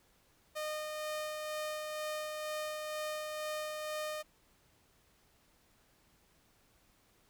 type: tone with tremolo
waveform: sawtooth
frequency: 612 Hz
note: D#5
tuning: 29 cents flat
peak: -32 dBFS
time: 0.55-4.23 s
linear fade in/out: 20 ms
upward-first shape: sine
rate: 2.1 Hz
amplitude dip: 30%
effects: pink hiss -69 dBFS RMS until 7.29 s